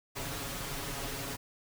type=noise with comb filter; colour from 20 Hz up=pink; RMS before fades=-38 dBFS; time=0.15-1.37 s; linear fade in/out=20 ms; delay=7.2 ms; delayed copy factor=+0.9; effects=none